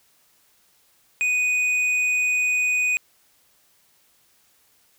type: tone with hard clipping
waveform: triangle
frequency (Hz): 2485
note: D#7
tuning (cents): -3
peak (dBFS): -20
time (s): 1.21-2.97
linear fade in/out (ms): 0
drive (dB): 9
effects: white hiss -61 dBFS RMS until 4.98 s